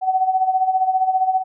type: tone with tremolo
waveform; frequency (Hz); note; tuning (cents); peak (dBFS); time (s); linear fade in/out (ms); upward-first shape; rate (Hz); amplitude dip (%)
sine; 753; F#5; +30; -12; 0.01-1.44; 50; sine; 15; 70
effects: none